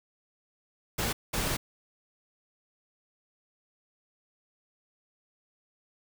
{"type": "noise bursts at uneven times", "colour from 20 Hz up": "pink", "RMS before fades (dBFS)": -30, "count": 2, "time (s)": [[0.98, 1.13], [1.33, 1.57]], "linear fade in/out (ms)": 10, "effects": []}